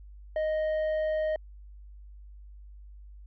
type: tone with tanh clipping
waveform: sine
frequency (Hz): 622.3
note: D#5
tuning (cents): 0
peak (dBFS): -27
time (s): 0.36-1.36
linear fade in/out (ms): 2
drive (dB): 6
effects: added 50 Hz sine -45 dBFS peak until 3.26 s